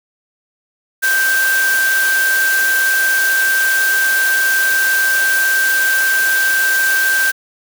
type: tone in noise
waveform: sine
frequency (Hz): 1568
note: G6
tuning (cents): 0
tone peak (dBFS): -12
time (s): 1.02-7.32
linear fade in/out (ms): 20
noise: white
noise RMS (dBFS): -21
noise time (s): 1.02-7.32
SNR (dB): +6
effects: high-pass 400 Hz 12 dB/octave